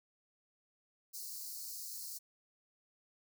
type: high-pass noise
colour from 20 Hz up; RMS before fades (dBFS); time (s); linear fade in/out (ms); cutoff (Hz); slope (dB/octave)
white; -45; 1.13-2.19; 20; 4200; 96
effects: none